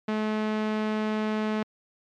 sawtooth tone, 215.2 Hz, A3, 38 cents flat, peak -21 dBFS, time 0.08-1.63 s, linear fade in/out 5 ms, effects low-pass 3000 Hz 12 dB/octave + MP3 96 kbps

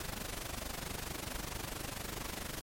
pink noise with amplitude modulation, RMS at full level -38 dBFS, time 0-2.61 s, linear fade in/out 2 ms, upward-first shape sine, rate 24.5 Hz, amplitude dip 75%, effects MP3 64 kbps

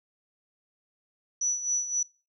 sine tone with tremolo, 5920 Hz, F#8, in tune, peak -23 dBFS, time 1.41-2.03 s, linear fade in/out 5 ms, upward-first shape sine, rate 3.8 Hz, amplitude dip 70%, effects noise-tail reverb RT60 0.3 s tail -22 dB re dry

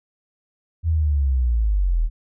sine linear sweep, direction down, 84 to 37 Hz, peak -16 dBFS, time 0.83-2.1 s, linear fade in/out 50 ms, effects none

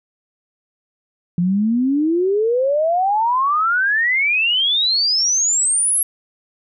sine exponential sweep, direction up, 170 to 11360 Hz, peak -14 dBFS, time 1.38-6.03 s, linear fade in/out 2 ms, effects none

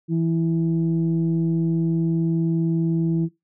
sine tone pair together, 164.9 / 329.6 Hz, E3 / E4, +1 / 0 cents, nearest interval octave, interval 1199 cents, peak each -19 / -23 dBFS, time 0.08-3.29 s, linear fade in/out 50 ms, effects noise-tail reverb RT60 0.2 s tail -20 dB re dry + tanh soft clip ceiling -12 dBFS

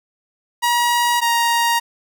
sawtooth tone pair in turn, 956 / 937.4 Hz, A#5 / A#5, +43 / +9 cents, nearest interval unison, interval 34 cents, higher first, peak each -11 dBFS, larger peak neither, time 0.62-1.21 / 1.21-1.8 s, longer neither, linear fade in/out 20 ms, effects none

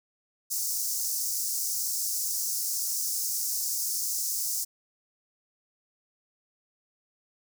pink high-pass noise, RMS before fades -30 dBFS, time 0.5-4.65 s, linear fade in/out 20 ms, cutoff 5200 Hz, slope 48 dB/octave, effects none

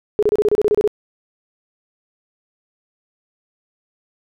sine tone bursts, 419.7 Hz, G#4, 18 cents sharp, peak -11 dBFS, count 11, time 0.19-0.876 s, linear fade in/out 0 ms, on 36 ms, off 29 ms, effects none

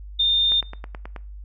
sine tone, 3625 Hz, A#7, 49 cents flat, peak -16 dBFS, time 0.19-0.61 s, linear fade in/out 10 ms
click train, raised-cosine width 0.5 ms, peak -20 dBFS, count 7, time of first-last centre 0.52-1.162 s, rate 9.34 Hz
effects noise-tail reverb RT60 0.4 s tail -21 dB re dry + added 50 Hz sine -35 dBFS peak until 1.44 s

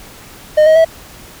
triangle tone with pitch steps, 612 / 631 / 650.6 Hz, D#5 / D#5 / E5, -29 / +24 / -23 cents, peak -3 dBFS, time 0.57-0.849 s, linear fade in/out 10 ms, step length 93 ms, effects pink hiss -37 dBFS RMS until 1.4 s

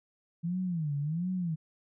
sine tone with vibrato, 162.7 Hz, E3, 22 cents flat, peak -29 dBFS, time 0.43-1.56 s, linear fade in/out 20 ms, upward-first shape sine, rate 1.4 Hz, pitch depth 230 cents each way, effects none

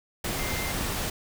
sine tone in noise, 2093 Hz, C7, in tune, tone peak -36 dBFS, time 0.39-0.72 s, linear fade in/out 5 ms, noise pink, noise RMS -30 dBFS, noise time 0.24-1.1 s, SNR -9 dB, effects none

